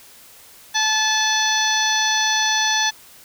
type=harmonic tone with a mistuned harmonic; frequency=868 Hz; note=A5; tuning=24 cents flat; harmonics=1 / 2 / 3 / 4 / 5 / 6 / 7; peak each=-23 / -22 / -30 / -23 / -26 / -31 / -23 dBFS; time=0.74-2.91 s; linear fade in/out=20 ms; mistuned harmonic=7; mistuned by=-30 cents; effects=white hiss -46 dBFS RMS until 3.24 s